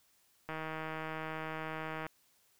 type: click train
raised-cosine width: 0.5 ms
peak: -25 dBFS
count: 250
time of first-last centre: 0.49-2.066 s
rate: 158 Hz
effects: white hiss -70 dBFS RMS until 2.59 s